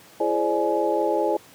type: tone cluster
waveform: sine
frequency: 336.7 / 421 / 532 / 597 / 844 Hz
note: E4 / G#4 / C5 / D5 / G#5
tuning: +37 / +24 / +29 / +28 / +28 cents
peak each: -26 dBFS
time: 0.2-1.37 s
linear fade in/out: 5 ms
effects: pink hiss -49 dBFS RMS until 1.54 s + high-pass 150 Hz 12 dB/octave